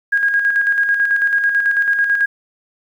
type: tone with tremolo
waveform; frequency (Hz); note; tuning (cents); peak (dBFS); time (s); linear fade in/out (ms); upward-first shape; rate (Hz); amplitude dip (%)
sine; 1634; G#6; -29; -11; 0.12-2.26; 10; square; 9.1; 45
effects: 8-bit